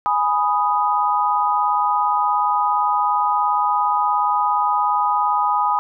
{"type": "chord", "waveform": "sine", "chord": "G# minor", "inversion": "none", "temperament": "equal", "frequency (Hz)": [830.6, 987.8, 1244.5], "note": ["G#5", "B5", "D#6"], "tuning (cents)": [0, 0, 0], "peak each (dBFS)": -20, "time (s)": [0.06, 5.79], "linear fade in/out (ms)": 0, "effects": []}